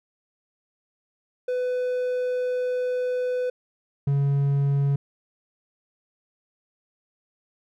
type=tone pair in turn; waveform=triangle; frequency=500 / 140.31 Hz; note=B4 / C#3; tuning=+21 / +21 cents; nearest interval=octave + minor seventh; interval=2200 cents; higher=first; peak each=-21 / -17 dBFS; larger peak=second; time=1.48-3.5 / 4.07-4.96 s; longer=first; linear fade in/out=5 ms; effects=none